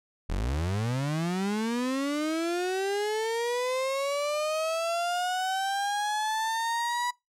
35% pulse linear sweep, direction up, 37.3 to 980 Hz, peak -25 dBFS, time 0.29-7.11 s, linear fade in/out 10 ms, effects noise-tail reverb RT60 0.2 s tail -24 dB re dry + low-pass 10000 Hz 12 dB/octave

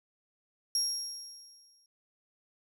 35% pulse tone with exponential decay, 5588 Hz, F8, in tune, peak -23 dBFS, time 0.75-1.86 s, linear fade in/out 2 ms, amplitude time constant 240 ms, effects none

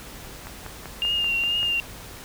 click train, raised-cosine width 0.5 ms, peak -21 dBFS, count 7, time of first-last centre 0.47-1.631 s, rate 5.17 Hz
sine tone with vibrato, 2800 Hz, F7, 4 cents sharp, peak -21 dBFS, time 1.02-1.8 s, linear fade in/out 0 ms, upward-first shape triangle, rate 2.2 Hz, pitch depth 36 cents each way
effects added 50 Hz sine -47 dBFS peak until 2.24 s + pink hiss -41 dBFS RMS until 2.24 s

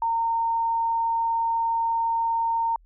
sine tone, 917 Hz, A#5, 29 cents flat, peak -21 dBFS, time 0.02-2.76 s, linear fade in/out 2 ms, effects added 41 Hz sine -52 dBFS peak until 2.85 s

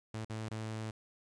sawtooth tone with dropouts, 110 Hz, A2, in tune, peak -34 dBFS, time 0.14-0.91 s, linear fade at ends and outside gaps 5 ms, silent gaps 0.248-0.297 / 0.488-0.51 s, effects resampled to 22050 Hz + 12-bit

